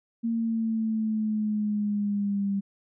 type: exponential sweep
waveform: sine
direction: down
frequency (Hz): 230.7 to 197.3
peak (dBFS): -24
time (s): 0.23-2.61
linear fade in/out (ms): 20
effects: none